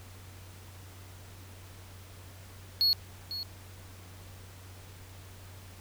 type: tone with echo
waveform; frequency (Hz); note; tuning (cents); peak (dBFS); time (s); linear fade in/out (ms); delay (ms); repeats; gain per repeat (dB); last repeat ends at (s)
triangle; 4342; C#8; -37; -21; 2.81-2.93; 0; 500; 1; -12; 3.43
effects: added 93 Hz sine -48 dBFS peak until 5.8 s + pink hiss -53 dBFS RMS until 5.8 s

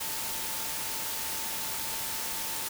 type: tone in noise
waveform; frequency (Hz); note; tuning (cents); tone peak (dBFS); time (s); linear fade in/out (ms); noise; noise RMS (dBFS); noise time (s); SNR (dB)
sine; 892; A5; +23; -45; 0-2.69; 10; white; -34; 0-2.69; -14
effects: none

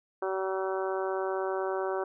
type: harmonic tone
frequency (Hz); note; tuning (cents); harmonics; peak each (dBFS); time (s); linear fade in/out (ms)
190.3; F#3; +49; 2 / 3 / 4 / 5 / 6 / 7 / 8; -31 / -35 / -37 / -39 / -41 / -42 / -43; 0.22-2.04; 5
effects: none

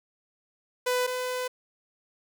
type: tone pair in turn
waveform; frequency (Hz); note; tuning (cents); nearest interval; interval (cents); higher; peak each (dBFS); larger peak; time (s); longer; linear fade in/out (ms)
sawtooth; 499 / 503.3; B4 / B4; +18 / +33; unison; 15; second; -20 / -25; first; 0.86-1.07 / 1.07-1.48; second; 10
effects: none

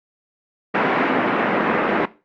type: band-pass noise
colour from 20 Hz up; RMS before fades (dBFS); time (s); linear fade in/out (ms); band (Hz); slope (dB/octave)
pink; -19; 0.74-2.06; 10; 210 to 2200; 24
effects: noise-tail reverb RT60 0.3 s tail -17 dB re dry + Opus 48 kbps

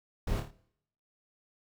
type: noise with echo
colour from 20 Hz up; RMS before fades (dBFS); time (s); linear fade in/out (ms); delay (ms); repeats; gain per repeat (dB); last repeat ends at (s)
brown; -31; 0.27-0.4; 5; 27; 4; -5; 0.508
effects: noise-tail reverb RT60 0.7 s tail -20 dB re dry

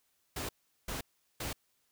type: noise bursts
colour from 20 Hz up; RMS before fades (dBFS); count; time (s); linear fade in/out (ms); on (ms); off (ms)
pink; -38; 3; 0.36-1.53; 5; 130; 390
effects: white hiss -75 dBFS RMS until 1.91 s

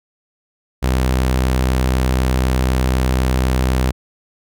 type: tone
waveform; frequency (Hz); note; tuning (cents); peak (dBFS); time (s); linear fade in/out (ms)
sawtooth; 64; C2; -38; -10; 0.82-3.92; 20
effects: none

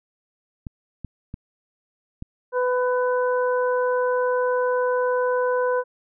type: clicks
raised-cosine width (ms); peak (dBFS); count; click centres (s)
5; -20; 4; 0.668 / 1.047 / 1.341 / 2.224
type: harmonic tone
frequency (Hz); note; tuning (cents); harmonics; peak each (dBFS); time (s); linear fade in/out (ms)
499.6; B4; +20; 1 / 2 / 3; -20 / -26 / -30; 2.52-5.84; 50
effects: none

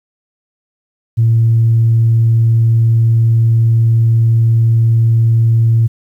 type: tone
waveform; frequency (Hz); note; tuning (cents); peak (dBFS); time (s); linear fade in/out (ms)
sine; 114.3; A#2; -34; -6; 1.17-5.88; 20
effects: tanh soft clip ceiling -3 dBFS + 8-bit

